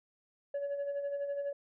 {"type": "tone with tremolo", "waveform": "sine", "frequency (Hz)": 566, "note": "C#5", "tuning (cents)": 36, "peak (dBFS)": -29, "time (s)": [0.54, 1.53], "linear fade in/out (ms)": 5, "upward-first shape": "sine", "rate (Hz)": 12, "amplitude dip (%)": 55, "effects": ["tanh soft clip ceiling -31 dBFS"]}